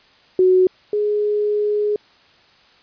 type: tone pair in turn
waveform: sine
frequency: 370 / 417.6 Hz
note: F#4 / G#4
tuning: 0 / +10 cents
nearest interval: major second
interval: 210 cents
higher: second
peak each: -10 / -16 dBFS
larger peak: first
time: 0.39-0.67 / 0.93-1.96 s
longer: second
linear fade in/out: 2 ms
effects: white hiss -52 dBFS RMS until 2.82 s + resampled to 11025 Hz